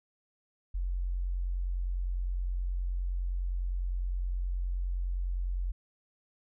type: tone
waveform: sine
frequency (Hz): 44.86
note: F1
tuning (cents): +47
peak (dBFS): -29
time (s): 0.74-5.72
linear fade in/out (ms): 10
effects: none